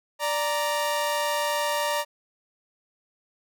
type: tone pair together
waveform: sawtooth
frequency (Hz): 587.3 / 932.3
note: D5 / A#5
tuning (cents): 0 / 0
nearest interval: minor sixth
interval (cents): 800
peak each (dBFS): -23 / -23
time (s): 0.19-2.05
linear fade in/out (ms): 50
effects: none